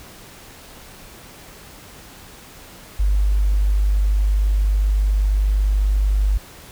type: tone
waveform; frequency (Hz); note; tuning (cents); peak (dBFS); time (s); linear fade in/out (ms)
sine; 50.1; G1; +38; -14; 2.99-6.38; 10
effects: pink hiss -42 dBFS RMS until 6.71 s